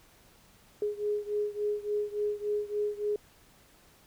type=beating tone pair; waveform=sine; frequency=415.3 / 418.8 Hz; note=G#4 / G#4; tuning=0 / +15 cents; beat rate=3.5 Hz; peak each=-31 / -33 dBFS; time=0.82-3.16 s; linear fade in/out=2 ms; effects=pink hiss -60 dBFS RMS until 4.06 s